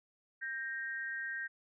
sine tone pair together, 1582 / 1864.7 Hz, G6 / A#6, +15 / 0 cents, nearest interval minor third, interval 285 cents, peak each -39 / -40 dBFS, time 0.41-1.48 s, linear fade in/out 20 ms, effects none

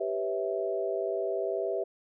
sine chord, C# half-diminished seventh, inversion second, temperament equal with one note detuned, 392 / 493.9 / 554.4 / 654.3 Hz, G4 / B4 / C#5 / E5, 0 / 0 / 0 / -13 cents, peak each -32 / -35 / -38 / -32 dBFS, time 0-1.84 s, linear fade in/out 10 ms, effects none

